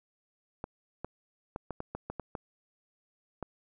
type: clicks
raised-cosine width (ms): 1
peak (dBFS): -22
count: 10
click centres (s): 0.641 / 1.046 / 1.561 / 1.707 / 1.804 / 1.95 / 2.1 / 2.197 / 2.352 / 3.427
effects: none